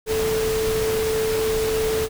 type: tone in noise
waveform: sine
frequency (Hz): 440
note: A4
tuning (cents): 0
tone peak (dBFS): -20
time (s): 0.06-2.09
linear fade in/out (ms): 50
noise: pink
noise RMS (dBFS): -28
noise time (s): 0.06-2.09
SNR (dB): +5
effects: none